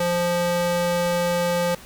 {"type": "tone with high-pass filter", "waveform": "square", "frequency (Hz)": 174.61, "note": "F3", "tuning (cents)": 0, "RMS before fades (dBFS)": -22, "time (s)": [0, 1.75], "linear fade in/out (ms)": 5, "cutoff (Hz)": 350, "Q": 7.5, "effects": ["pink hiss -44 dBFS RMS until 1.85 s"]}